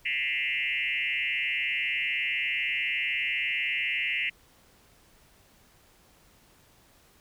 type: tone with frequency modulation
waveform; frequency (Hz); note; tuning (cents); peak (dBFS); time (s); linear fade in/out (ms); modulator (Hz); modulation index
sine; 2386; D7; +27; -26; 0.05-4.3; 10; 140; 3.3
effects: pink hiss -60 dBFS RMS until 7.2 s